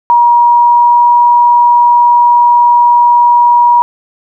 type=tone with pitch glide; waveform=sine; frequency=953 to 959.1 Hz; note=A#5 to A#5; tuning=+38 to +49 cents; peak=-3 dBFS; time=0.1-3.82 s; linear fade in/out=0 ms; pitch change=+11 cents; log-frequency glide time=0.34-1.14 s; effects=none